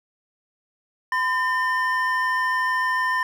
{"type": "tone pair together", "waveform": "triangle", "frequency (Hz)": [1016, 1806.7], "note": ["B5", "A6"], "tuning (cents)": [49, 45], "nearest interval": "minor seventh", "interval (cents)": 996, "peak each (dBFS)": -21, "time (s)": [1.12, 3.23], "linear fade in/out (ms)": 2, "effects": []}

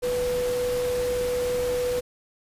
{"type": "tone in noise", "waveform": "sine", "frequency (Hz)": 493.9, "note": "B4", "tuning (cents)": 0, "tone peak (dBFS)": -23, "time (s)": [0.02, 2.01], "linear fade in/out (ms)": 20, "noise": "pink", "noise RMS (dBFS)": -35, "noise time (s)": [0.02, 2.01], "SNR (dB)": 9, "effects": ["resampled to 32000 Hz"]}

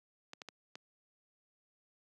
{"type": "clicks", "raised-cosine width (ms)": 0.2, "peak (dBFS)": -28, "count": 4, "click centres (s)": [0.334, 0.418, 0.487, 0.755], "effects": ["high-pass 200 Hz 12 dB/octave"]}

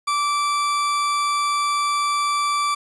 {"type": "tone", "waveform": "40% pulse", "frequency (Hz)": 1164, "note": "D6", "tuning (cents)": -16, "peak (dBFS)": -18, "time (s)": [0.07, 2.75], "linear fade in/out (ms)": 10, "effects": ["resampled to 24000 Hz", "8-bit"]}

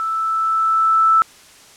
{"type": "tone with level ramp", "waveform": "sine", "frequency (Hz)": 1318.5, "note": "E6", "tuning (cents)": 0, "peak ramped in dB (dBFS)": [-19, -9], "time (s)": [0, 1.22], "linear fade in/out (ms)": 0, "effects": ["white hiss -45 dBFS RMS until 1.76 s", "low-pass 9000 Hz 12 dB/octave"]}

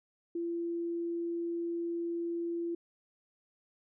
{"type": "tone", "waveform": "sine", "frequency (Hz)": 339.9, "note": "F4", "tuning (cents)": -47, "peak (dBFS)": -32, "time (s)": [0.35, 2.75], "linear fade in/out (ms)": 5, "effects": []}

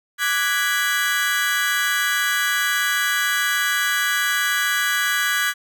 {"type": "chord", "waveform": "35% pulse", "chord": "G# half-diminished seventh", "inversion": "second", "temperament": "equal", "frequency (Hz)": [1174.7, 1480, 1661.2, 1975.5], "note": ["D6", "F#6", "G#6", "B6"], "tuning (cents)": [0, 0, 0, 0], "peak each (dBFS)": [-26, -23, -20, -24], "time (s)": [0.18, 5.54], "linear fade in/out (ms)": 50, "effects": []}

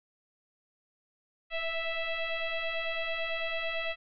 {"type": "tone with frequency modulation", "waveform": "sine", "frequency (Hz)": 1318.5, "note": "E6", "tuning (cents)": 0, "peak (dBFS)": -30, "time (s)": [1.5, 3.96], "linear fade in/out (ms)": 50, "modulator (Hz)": 657, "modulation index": 2.8, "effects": []}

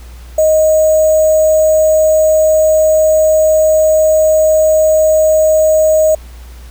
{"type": "tone with sample-and-hold", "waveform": "sine", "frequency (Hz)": 624, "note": "D#5", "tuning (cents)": 5, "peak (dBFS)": -6, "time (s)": [0.38, 6.15], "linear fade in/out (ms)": 5, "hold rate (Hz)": 7350, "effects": ["added 60 Hz sine -30 dBFS peak until 6.7 s", "pink hiss -42 dBFS RMS until 6.7 s"]}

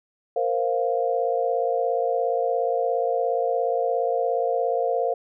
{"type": "chord", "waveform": "sine", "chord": "Bb suspended second", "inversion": "none", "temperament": "equal", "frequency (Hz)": [466.2, 523.3, 698.5], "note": ["Bb4", "C5", "F5"], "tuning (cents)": [0, 0, 0], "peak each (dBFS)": -25, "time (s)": [0.36, 5.14], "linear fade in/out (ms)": 5, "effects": []}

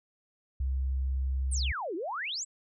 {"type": "tone", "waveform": "sine", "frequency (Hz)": 66, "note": "C2", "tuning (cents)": 16, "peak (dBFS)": -27, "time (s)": [0.6, 1.72], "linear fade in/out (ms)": 5}
{"type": "exponential two-way sweep", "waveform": "sine", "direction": "down then up", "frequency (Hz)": [9956, 311.1, 8140], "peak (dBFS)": -32, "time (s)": [1.51, 2.45], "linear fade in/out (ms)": 20, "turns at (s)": 1.95}
{"effects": []}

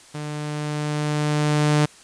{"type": "tone with level ramp", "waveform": "sawtooth", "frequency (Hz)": 149.6, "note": "D3", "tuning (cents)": 32, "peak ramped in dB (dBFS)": [-25, -11], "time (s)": [0.14, 1.86], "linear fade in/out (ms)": 10, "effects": ["white hiss -48 dBFS RMS until 2.03 s", "resampled to 22050 Hz"]}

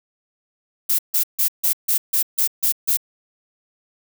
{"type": "noise bursts", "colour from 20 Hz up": "violet", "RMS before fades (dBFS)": -18, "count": 9, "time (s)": [0.89, 2.972], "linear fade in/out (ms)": 10, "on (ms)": 98, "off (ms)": 150, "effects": []}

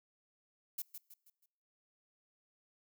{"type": "noise with echo", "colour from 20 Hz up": "violet", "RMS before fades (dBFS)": -39, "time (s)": [0.78, 0.82], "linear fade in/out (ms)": 5, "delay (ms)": 160, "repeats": 4, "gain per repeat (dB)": -8, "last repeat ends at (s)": 1.46, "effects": ["noise-tail reverb RT60 1.0 s tail -26 dB re dry"]}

